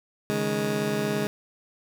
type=chord; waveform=20% pulse; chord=C# suspended second; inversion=none; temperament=just; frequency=138.59 / 155.92 / 207.9 Hz; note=C#3 / D#3 / G#3; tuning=0 / +4 / +2 cents; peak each=-27 / -28 / -22 dBFS; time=0.3-1.27 s; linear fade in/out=0 ms; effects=none